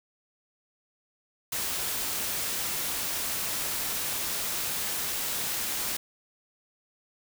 white noise, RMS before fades -31 dBFS, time 1.52-5.97 s, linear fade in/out 5 ms, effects none

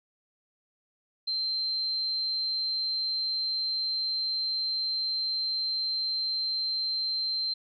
sine tone, 4128 Hz, C8, 24 cents flat, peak -27 dBFS, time 1.27-7.54 s, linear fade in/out 10 ms, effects none

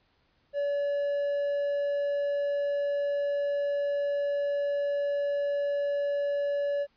triangle tone, 571 Hz, D5, 49 cents flat, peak -24 dBFS, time 0.53-6.87 s, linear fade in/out 50 ms, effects pink hiss -69 dBFS RMS until 6.96 s + resampled to 11025 Hz

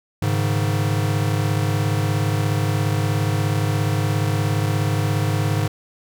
square chord, Ab suspended fourth, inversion none, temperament equal, 103.83 / 138.59 / 155.56 Hz, Ab2 / Db3 / Eb3, 0 / 0 / 0 cents, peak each -21 / -25 / -26 dBFS, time 0.22-5.68 s, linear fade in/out 5 ms, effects none

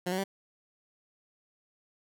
15% pulse tone with pitch steps, 179.1 / 186.81 / 194.86 Hz, F3 / F#3 / G3, +44 / +17 / -10 cents, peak -23 dBFS, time 0.06-0.24 s, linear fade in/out 10 ms, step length 60 ms, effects none

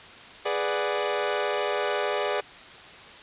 sawtooth chord, G# half-diminished seventh, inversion none, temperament equal, 415.3 / 493.9 / 587.3 / 740 Hz, G#4 / B4 / D5 / F#5, 0 / 0 / 0 / 0 cents, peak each -25 / -28 / -25 / -30 dBFS, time 0.45-2.41 s, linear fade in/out 10 ms, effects white hiss -45 dBFS RMS until 3.22 s + resampled to 8000 Hz

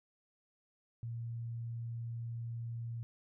sine tone, 116.54 Hz, A#2, in tune, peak -38 dBFS, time 1.03-3.03 s, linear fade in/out 0 ms, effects none

